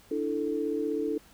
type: chord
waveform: sine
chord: D suspended second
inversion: none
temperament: equal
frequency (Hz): 293.7 / 329.6 / 440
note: D4 / E4 / A4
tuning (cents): 0 / 0 / 0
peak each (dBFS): -32 / -33 / -30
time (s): 0.11-1.18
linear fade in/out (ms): 5
effects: pink hiss -57 dBFS RMS until 1.33 s